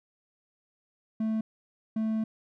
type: tone bursts at uneven times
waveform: triangle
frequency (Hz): 220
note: A3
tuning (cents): 0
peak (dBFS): -24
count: 2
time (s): 1.2-1.41 / 1.96-2.24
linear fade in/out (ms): 5
effects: none